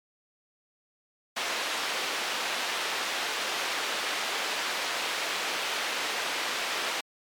white band-pass noise, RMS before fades -31 dBFS, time 1.36-7.01 s, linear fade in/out 10 ms, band 410 to 3500 Hz, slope 12 dB/octave, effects MP3 96 kbps

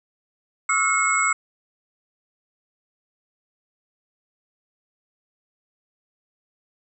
sine tone cluster, 1124 / 1295 / 1426 / 2171 / 7780 Hz, C#6 / E6 / F6 / C#7 / B8, +24 / -31 / +36 / -37 / -27 cents, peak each -29 / -23 / -27 / -22 / -24 dBFS, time 0.69-1.33 s, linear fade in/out 5 ms, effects none

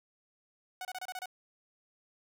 sawtooth tone bursts, 740 Hz, F#5, in tune, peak -34 dBFS, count 7, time 0.81-1.258 s, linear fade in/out 2 ms, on 40 ms, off 28 ms, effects none

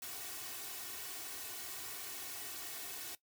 white noise with comb filter, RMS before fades -45 dBFS, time 0.02-3.15 s, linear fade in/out 2 ms, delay 2.7 ms, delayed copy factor +0.8, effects noise-tail reverb RT60 0.1 s tail -17 dB re dry + high-pass 80 Hz 12 dB/octave

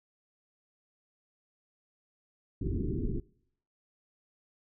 pink low-pass noise, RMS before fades -32 dBFS, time 2.61-3.2 s, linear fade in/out 5 ms, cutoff 420 Hz, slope 96 dB/octave, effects noise-tail reverb RT60 0.7 s tail -24 dB re dry

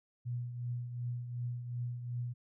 sine tone with tremolo, 121.5 Hz, B2, 28 cents flat, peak -33 dBFS, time 0.25-2.34 s, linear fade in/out 20 ms, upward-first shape triangle, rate 2.7 Hz, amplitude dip 60%, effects none

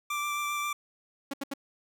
25% pulse tone with vibrato, 1174.7 Hz, D6, in tune, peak -26 dBFS, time 0.1-0.73 s, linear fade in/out 5 ms, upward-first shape triangle, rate 7.5 Hz, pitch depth 13 cents each way
sawtooth tone bursts, 277.2 Hz, C#4, in tune, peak -28 dBFS, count 3, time 1.31-1.538 s, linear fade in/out 5 ms, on 26 ms, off 75 ms
effects none

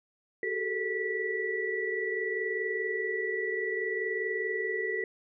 sine tone cluster, 380.9 / 425.2 / 445.8 / 1955 Hz, G4 / G#4 / A4 / B6, -50 / +41 / +23 / -18 cents, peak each -35 / -39 / -35 / -32 dBFS, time 0.43-5.04 s, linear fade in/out 2 ms, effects none

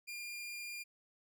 sawtooth tone, 2405 Hz, D7, 41 cents sharp, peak -39 dBFS, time 0.07-0.84 s, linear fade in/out 20 ms, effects none

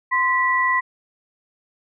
sine tone pair together, 1035 / 1955.1 Hz, C6 / B6, -19 / -18 cents, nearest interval major seventh, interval 1101 cents, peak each -19 dBFS, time 0.11-0.81 s, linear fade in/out 20 ms, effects none

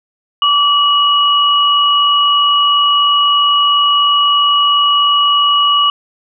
sine tone pair together, 1156 / 2913 Hz, D6 / F#7, -28 / -28 cents, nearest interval octave + major third, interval 1600 cents, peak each -11 dBFS, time 0.42-5.9 s, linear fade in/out 2 ms, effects none

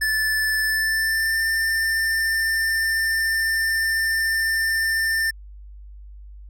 square tone with pitch glide, 1749 to 1793 Hz, A6 to A6, -11 to +32 cents, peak -20 dBFS, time 0.01-5.31 s, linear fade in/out 10 ms, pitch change +43 cents, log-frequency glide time 0.66-1.39 s, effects added 50 Hz sine -38 dBFS peak until 6.49 s

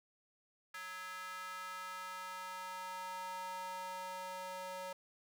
square tone with high-pass filter sweep, 185 Hz, F#3, in tune, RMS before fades -45 dBFS, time 0.74-4.93 s, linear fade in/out 5 ms, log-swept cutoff 1500 to 690 Hz, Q 3.3, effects none

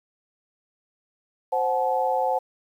sine chord, F# diminished, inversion second, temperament equal with one note detuned, 523.3 / 740 / 862.4 Hz, C5 / F#5 / A5, 0 / 0 / -35 cents, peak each -25 dBFS, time 1.52-2.39 s, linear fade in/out 10 ms, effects 9-bit

